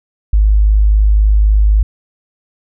sine tone, 51.91 Hz, G#1, in tune, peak -6 dBFS, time 0.33-1.83 s, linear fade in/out 5 ms, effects none

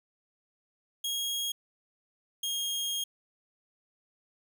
sawtooth tone pair in turn, 3278 / 3248 Hz, G#7 / G#7, -23 / -39 cents, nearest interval unison, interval 16 cents, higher first, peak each -27 dBFS, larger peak neither, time 1.04-1.52 / 2.43-3.04 s, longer second, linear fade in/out 5 ms, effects none

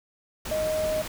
sine tone in noise, 622.3 Hz, D#5, in tune, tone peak -24 dBFS, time 0.51-1.02 s, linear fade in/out 5 ms, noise pink, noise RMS -35 dBFS, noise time 0.45-1.08 s, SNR +8 dB, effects none

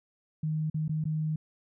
sine tone with dropouts, 155.56 Hz, D#3, in tune, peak -27 dBFS, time 0.43-1.36 s, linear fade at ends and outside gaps 5 ms, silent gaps 0.7-0.743 / 0.881-0.893 / 1.041-1.053 s, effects none

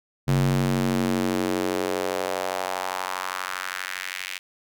square tone with high-pass filter sweep, 46.25 Hz, F#1, in tune, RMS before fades -26 dBFS, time 0.27-4.39 s, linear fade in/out 20 ms, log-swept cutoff 130 to 2400 Hz, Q 2.1, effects none

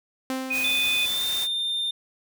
sawtooth tone with exponential decay, 261.5 Hz, C4, 1 cent flat, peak -21 dBFS, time 0.3-1.41 s, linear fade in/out 1 ms, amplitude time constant 240 ms
sine tone, 2489 Hz, D#7, in tune, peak -23 dBFS, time 0.5-1.06 s, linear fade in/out 10 ms
white noise, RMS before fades -33 dBFS, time 0.51-1.48 s, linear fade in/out 50 ms
triangle tone with pitch glide, 3520 to 3611 Hz, A7 to A7, 0 to +44 cents, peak -23 dBFS, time 0.64-1.91 s, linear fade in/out 5 ms, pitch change +44 cents, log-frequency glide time 1.07-1.24 s
effects none

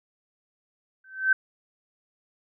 sine tone with exponential growth, 1543 Hz, G6, 28 cents flat, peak -14 dBFS, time 1.04-1.33 s, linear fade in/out 5 ms, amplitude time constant 62 ms, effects none

